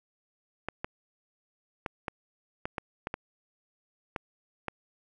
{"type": "clicks", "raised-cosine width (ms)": 0.5, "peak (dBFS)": -17, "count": 10, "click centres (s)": [0.686, 0.845, 1.862, 2.082, 2.655, 2.782, 3.071, 3.141, 4.162, 4.683], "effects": []}